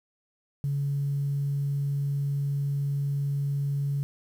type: tone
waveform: sine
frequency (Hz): 141.1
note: C#3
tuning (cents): +31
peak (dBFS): -24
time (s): 0.64-4.03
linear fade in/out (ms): 0
effects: tanh soft clip ceiling -20 dBFS + 9-bit